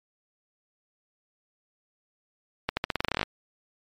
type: accelerating click train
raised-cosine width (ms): 0.3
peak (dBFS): -9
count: 14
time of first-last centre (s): 2.69-3.23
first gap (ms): 80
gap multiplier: 0.88
effects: MP3 64 kbps